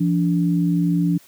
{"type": "tone pair together", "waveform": "sine", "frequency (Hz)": [170.85, 290], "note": ["F3", "D4"], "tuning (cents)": [-38, -22], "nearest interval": "major sixth", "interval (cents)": 916, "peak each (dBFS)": [-17, -21], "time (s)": [0, 1.18], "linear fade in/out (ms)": 10, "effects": ["white hiss -51 dBFS RMS until 1.27 s", "high-pass 60 Hz 12 dB/octave"]}